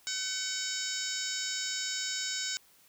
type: harmonic tone with a mistuned harmonic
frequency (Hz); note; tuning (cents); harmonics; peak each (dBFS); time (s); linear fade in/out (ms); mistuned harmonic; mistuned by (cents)
760; F#5; +46; 2 / 3 / 4 / 5 / 6 / 7 / 8 / 9 / 10; -41 / -43 / -44 / -40 / -42 / -38 / -46 / -38 / -43; 0.07-2.57; 0; 3; -36
effects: white hiss -62 dBFS RMS until 2.88 s